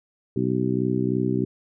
harmonic tone, 63.1 Hz, B1, 38 cents sharp, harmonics 2 / 3 / 4 / 5 / 6, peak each -27 / -27 / -27 / -27 / -27 dBFS, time 0.36-1.45 s, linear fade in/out 5 ms, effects none

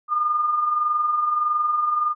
sine tone pair together, 1193.4 / 1215 Hz, D6 / D#6, +27 / -42 cents, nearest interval unison, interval 31 cents, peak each -29 / -19 dBFS, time 0.08-2.15 s, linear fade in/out 50 ms, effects none

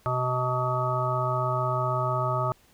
harmonic tone, 126.3 Hz, B2, 39 cents sharp, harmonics 1 / 3 / 5 / 7 / 9 / 10, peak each -28 / -36 / -30 / -33 / -32 / -30 dBFS, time 0.06-2.52 s, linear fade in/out 0 ms, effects pink hiss -60 dBFS RMS until 2.73 s

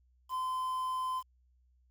triangle tone with quantisation, 1028 Hz, C6, 31 cents flat, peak -30 dBFS, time 0.29-1.23 s, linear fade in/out 50 ms, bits 9, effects added 62 Hz sine -65 dBFS peak until 1.9 s

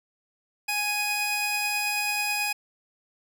sawtooth tone pair together, 830.6 / 2501 Hz, G#5 / D#7, 0 / +8 cents, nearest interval octave + perfect fifth, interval 1908 cents, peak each -27 / -23 dBFS, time 0.68-2.53 s, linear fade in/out 10 ms, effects none

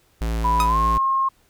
square tone, 56 Hz, A1, 31 cents sharp, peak -22 dBFS, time 0.21-0.98 s, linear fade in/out 5 ms
sine tone with pitch glide, 989 to 1072.3 Hz, B5 to C6, +2 to +42 cents, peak -17 dBFS, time 0.44-1.29 s, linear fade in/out 10 ms, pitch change +140 cents, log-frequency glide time 0.68-0.77 s
sawtooth tone with exponential decay, 1255 Hz, D#6, 15 cents sharp, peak -15 dBFS, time 0.6-0.73 s, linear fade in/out 0 ms, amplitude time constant 27 ms
effects pink hiss -60 dBFS RMS until 1.49 s

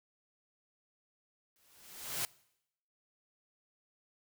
white noise with exponential growth, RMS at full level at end -33 dBFS, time 1.56-2.25 s, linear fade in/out 0 ms, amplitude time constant 150 ms, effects noise-tail reverb RT60 0.8 s tail -23 dB re dry

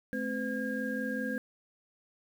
sine tone cluster, 216.9 / 262 / 508 / 1623 Hz, A3 / C4 / B4 / G#6, -25 / +2 / +49 / -40 cents, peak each -36 / -36 / -38 / -37 dBFS, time 0.13-1.38 s, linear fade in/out 0 ms, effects 9-bit

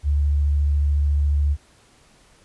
sine tone with vibrato, 72.4 Hz, D2, 24 cents flat, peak -16 dBFS, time 0.03-1.57 s, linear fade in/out 50 ms, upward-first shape sine, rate 14 Hz, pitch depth 15 cents each way, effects pink hiss -55 dBFS RMS until 2.44 s + resampled to 24000 Hz

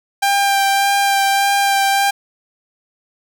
sawtooth tone with vibrato, 793 Hz, G5, 20 cents sharp, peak -9 dBFS, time 0.22-2.11 s, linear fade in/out 10 ms, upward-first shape sine, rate 1.7 Hz, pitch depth 14 cents each way, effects none

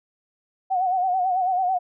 sine tone with vibrato, 740 Hz, F#5, in tune, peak -19 dBFS, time 0.7-1.79 s, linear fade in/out 20 ms, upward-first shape sine, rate 9.1 Hz, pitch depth 68 cents each way, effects none

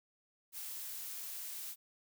blue noise, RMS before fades -44 dBFS, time 0.52-1.76 s, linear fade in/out 50 ms, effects none

